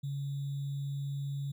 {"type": "tone with sample-and-hold", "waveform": "sine", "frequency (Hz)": 140, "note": "C#3", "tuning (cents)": 18, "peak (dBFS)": -33, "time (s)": [0.03, 1.52], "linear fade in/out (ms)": 10, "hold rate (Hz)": 3675, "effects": []}